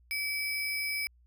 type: tone with sample-and-hold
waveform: sine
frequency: 2296 Hz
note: D7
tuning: 40 cents flat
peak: -30 dBFS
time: 0.11-1.07 s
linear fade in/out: 0 ms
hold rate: 7350 Hz
effects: added 60 Hz sine -59 dBFS peak until 1.26 s